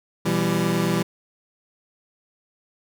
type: chord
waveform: 25% pulse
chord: E minor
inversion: second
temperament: equal with one note detuned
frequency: 123.47 / 167.02 / 196 Hz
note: B2 / E3 / G3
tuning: 0 / +23 / 0 cents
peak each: -25 / -19 / -20 dBFS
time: 0.25-1.03 s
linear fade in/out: 10 ms
effects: none